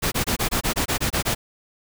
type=noise bursts; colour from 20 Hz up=pink; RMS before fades=-22 dBFS; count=11; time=0.02-1.35 s; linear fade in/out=20 ms; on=100 ms; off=23 ms; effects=none